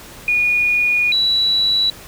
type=tone pair in turn; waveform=sine; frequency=2448 / 3933 Hz; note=D#7 / B7; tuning=-29 / -8 cents; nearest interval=minor sixth; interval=821 cents; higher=second; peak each=-13 dBFS; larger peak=neither; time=0.28-1.12 / 1.12-1.9 s; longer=first; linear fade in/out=2 ms; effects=pink hiss -38 dBFS RMS until 2.07 s